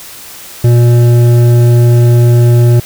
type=tone with hard clipping; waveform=triangle; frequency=119.7 Hz; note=A#2; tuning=46 cents sharp; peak=-5 dBFS; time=0.64-2.8 s; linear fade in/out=5 ms; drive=13 dB; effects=white hiss -30 dBFS RMS until 2.85 s